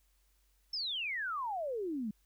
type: exponential sweep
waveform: sine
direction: down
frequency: 5420 to 200.3 Hz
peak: -34 dBFS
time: 0.73-2.11 s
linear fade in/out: 5 ms
effects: added 48 Hz sine -69 dBFS peak until 2.25 s + white hiss -75 dBFS RMS until 2.25 s